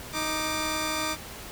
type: tone pair together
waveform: 10% pulse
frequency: 311.7 / 1183 Hz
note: D#4 / D6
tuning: +3 / +12 cents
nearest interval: octave + major seventh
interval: 2309 cents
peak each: -22 dBFS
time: 0.12-1.17 s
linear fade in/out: 50 ms
effects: pink hiss -41 dBFS RMS until 1.51 s